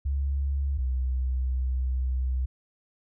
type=tone pair in turn; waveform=sine; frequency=69.3 / 63.92 Hz; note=C#2 / C2; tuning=0 / -40 cents; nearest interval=minor second; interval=140 cents; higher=first; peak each=-24 dBFS; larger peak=neither; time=0.05-0.78 / 0.78-2.46 s; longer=second; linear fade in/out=10 ms; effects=none